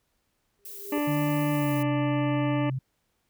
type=tone with exponential growth; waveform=sine; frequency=402.4 Hz; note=G4; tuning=45 cents sharp; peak=-29 dBFS; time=0.59-0.98 s; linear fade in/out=0 ms; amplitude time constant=83 ms
type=noise; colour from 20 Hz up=violet; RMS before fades=-41 dBFS; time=0.65-1.83 s; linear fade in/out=5 ms
type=harmonic tone; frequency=293.7 Hz; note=D4; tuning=in tune; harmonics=1 / 2 / 3 / 4 / 6 / 7 / 8 / 9 / 10; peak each=-26 / -32 / -36 / -38 / -42 / -43 / -44 / -45 / -46 dBFS; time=0.92-2.7 s; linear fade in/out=5 ms
type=tone with pitch glide; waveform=sine; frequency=148.5 to 131.54 Hz; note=D3 to C3; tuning=+20 to +10 cents; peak=-27 dBFS; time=1.07-2.79 s; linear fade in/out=10 ms; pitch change=-210 cents; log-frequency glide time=1.53-1.81 s
effects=pink hiss -74 dBFS RMS until 3.29 s